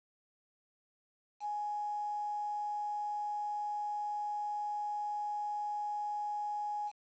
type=tone with quantisation; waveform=sine; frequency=833 Hz; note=G#5; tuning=5 cents sharp; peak=-34 dBFS; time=1.4-6.92 s; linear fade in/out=50 ms; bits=9; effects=resampled to 16000 Hz